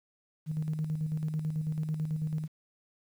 sine tone with tremolo, 155.56 Hz, D#3, in tune, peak -27 dBFS, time 0.46-2.48 s, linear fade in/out 50 ms, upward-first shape square, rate 9.1 Hz, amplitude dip 50%, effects tanh soft clip ceiling -23 dBFS + 10-bit

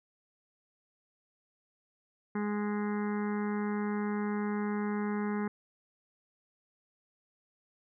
harmonic tone, 207.7 Hz, G#3, in tune, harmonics 1 / 2 / 4 / 5 / 6 / 7 / 8 / 9 / 10, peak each -31 / -37 / -43 / -45 / -47 / -48 / -49 / -50 / -51 dBFS, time 2.35-5.48 s, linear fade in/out 5 ms, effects none

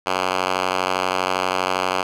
5% pulse tone with band-pass filter, 92.5 Hz, F#2, in tune, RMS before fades -22 dBFS, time 0.06-2.03 s, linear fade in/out 5 ms, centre 1700 Hz, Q 0.58, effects none

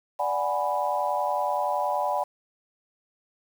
sine chord, G# half-diminished seventh, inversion second, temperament equal, 587.3 / 740 / 830.6 / 987.8 Hz, D5 / F#5 / G#5 / B5, 0 / 0 / 0 / 0 cents, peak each -29 dBFS, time 0.19-2.24 s, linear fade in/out 10 ms, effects 8-bit

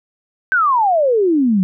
sine exponential sweep, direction down, 1570 to 179.2 Hz, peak -11 dBFS, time 0.52-1.63 s, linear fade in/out 0 ms, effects none

